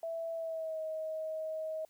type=tone with pitch glide; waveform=sine; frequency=660 to 632 Hz; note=E5 to D#5; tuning=+2 to +27 cents; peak=-35 dBFS; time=0.03-1.85 s; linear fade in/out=2 ms; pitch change=-75 cents; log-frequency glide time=0.34-0.81 s; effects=white hiss -70 dBFS RMS until 1.89 s